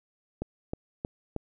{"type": "click train", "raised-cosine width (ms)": 2, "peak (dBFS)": -18, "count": 4, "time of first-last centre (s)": [0.42, 1.363], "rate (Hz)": 3.18, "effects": []}